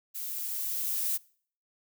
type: noise with level ramp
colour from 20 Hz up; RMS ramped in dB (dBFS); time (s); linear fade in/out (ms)
violet; -37 to -29; 0.14-1.18; 20
effects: noise-tail reverb RT60 0.5 s tail -23 dB re dry